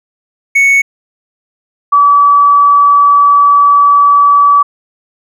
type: tone pair in turn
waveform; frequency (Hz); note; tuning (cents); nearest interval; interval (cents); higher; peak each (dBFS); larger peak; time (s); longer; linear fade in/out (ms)
triangle / sine; 2217 / 1147.6; C#7 / D6; 0 / -40; major seventh; 1140; first; -3; neither; 0.55-0.82 / 1.92-4.63; second; 10
effects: none